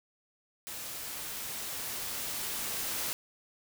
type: noise with level ramp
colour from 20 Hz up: white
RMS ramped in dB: -41 to -34 dBFS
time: 0.67-3.13 s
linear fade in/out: 0 ms
effects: none